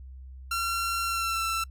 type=tone with pitch glide; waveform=sawtooth; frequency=1366 to 1337.1 Hz; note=F6 to E6; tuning=-39 to +24 cents; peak=-23 dBFS; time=0.51-1.64 s; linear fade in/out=5 ms; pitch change=-37 cents; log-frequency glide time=1.05-1.44 s; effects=noise-tail reverb RT60 0.1 s tail -26 dB re dry + added 65 Hz sine -41 dBFS peak until 1.7 s